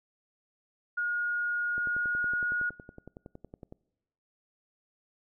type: tone with pitch glide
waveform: sine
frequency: 1435 to 1445.8 Hz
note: F6 to F#6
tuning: +47 to -40 cents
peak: -27 dBFS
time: 0.97-2.7 s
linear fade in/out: 10 ms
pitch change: +13 cents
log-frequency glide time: 1.74-2.5 s
type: click train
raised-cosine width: 2 ms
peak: -31 dBFS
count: 22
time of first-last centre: 1.78-3.724 s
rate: 10.8 Hz
effects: noise-tail reverb RT60 1.0 s tail -24 dB re dry